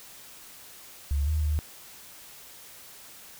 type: tone with pitch steps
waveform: sine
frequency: 71 / 77 / 75.4 Hz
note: C#2 / D#2 / D2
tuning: +42 / -17 / +46 cents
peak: -23 dBFS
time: 1.11-1.59 s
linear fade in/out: 0 ms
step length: 160 ms
effects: white hiss -48 dBFS RMS until 3.39 s